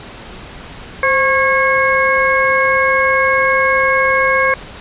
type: harmonic tone with a mistuned harmonic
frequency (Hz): 545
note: C#5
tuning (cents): -29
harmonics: 1 / 2 / 3 / 4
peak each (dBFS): -16 / -16 / -16 / -16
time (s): 1.03-4.54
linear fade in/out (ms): 2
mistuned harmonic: 1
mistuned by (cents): -67
effects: pink hiss -33 dBFS RMS until 4.8 s + resampled to 8000 Hz